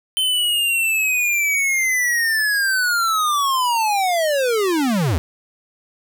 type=linear sweep; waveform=square; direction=down; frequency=3086 to 69 Hz; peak=-17 dBFS; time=0.17-5.18 s; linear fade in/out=0 ms; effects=none